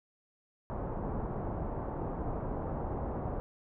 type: low-pass noise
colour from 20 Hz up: pink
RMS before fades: -36 dBFS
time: 0.7-3.4 s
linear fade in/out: 0 ms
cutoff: 990 Hz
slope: 24 dB/octave
effects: none